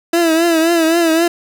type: tone with vibrato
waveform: 30% pulse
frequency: 330.9 Hz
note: E4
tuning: 7 cents sharp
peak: -8 dBFS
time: 0.13-1.28 s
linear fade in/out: 5 ms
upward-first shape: triangle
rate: 3.8 Hz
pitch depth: 81 cents each way
effects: none